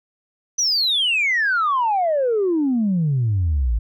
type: exponential sweep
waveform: sine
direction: down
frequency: 6080 to 52.1 Hz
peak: -15 dBFS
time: 0.58-3.79 s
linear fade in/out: 10 ms
effects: tanh soft clip ceiling -13 dBFS